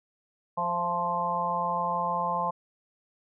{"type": "harmonic tone with a mistuned harmonic", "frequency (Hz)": 174.61, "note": "F3", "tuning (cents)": 0, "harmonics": [1, 3, 4, 5, 6], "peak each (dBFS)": [-38, -36, -34, -30, -29], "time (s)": [0.57, 2.51], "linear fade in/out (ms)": 10, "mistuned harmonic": 4, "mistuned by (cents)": -38, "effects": []}